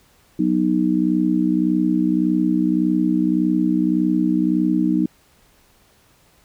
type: harmonic tone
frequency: 61.74 Hz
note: B1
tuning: in tune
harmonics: 3 / 4 / 5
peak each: -21 / -21 / -18 dBFS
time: 0.39-5.06 s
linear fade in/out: 5 ms
effects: pink hiss -56 dBFS RMS until 6.44 s